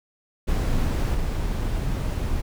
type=noise with level steps; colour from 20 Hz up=brown; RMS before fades=-22 / -25 dBFS; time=0.47-2.42 s; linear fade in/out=20 ms; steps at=1.14 s; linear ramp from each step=10 ms; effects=none